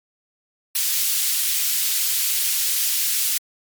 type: high-pass noise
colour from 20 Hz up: white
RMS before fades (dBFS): -21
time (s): 0.75-3.38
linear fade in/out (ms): 5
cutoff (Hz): 2800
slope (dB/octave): 12
effects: MP3 96 kbps